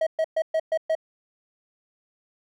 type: tone bursts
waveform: triangle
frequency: 640 Hz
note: D#5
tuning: 49 cents sharp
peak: -18 dBFS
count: 6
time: 0.01-0.952 s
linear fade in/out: 5 ms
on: 57 ms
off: 120 ms
effects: none